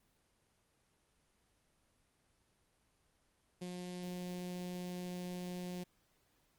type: tone with notch filter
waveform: sawtooth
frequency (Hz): 179.3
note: F3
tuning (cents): +46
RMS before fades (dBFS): -43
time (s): 3.61-5.84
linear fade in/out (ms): 10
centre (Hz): 1300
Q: 0.81
effects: pink hiss -75 dBFS RMS until 6.58 s + Opus 24 kbps